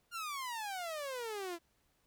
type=exponential sweep; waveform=sawtooth; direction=down; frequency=1427 to 329.6 Hz; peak=-35 dBFS; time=0.11-1.59 s; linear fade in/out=50 ms; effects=pink hiss -75 dBFS RMS until 2.06 s